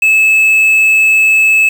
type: tone with quantisation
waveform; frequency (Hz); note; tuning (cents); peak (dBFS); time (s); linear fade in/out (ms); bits
triangle; 2603; E7; -22; -4; 0.02-1.69; 5; 5
effects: none